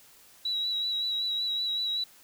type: tone with vibrato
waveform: sine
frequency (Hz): 3900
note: B7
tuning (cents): -23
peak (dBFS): -27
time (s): 0.45-2.04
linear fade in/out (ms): 5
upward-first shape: sine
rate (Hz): 5.3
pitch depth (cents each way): 27
effects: white hiss -56 dBFS RMS until 2.23 s